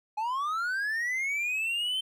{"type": "linear sweep", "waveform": "triangle", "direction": "up", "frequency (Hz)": [830.6, 3112], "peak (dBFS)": -26, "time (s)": [0.17, 2.01], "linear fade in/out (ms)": 10, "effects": []}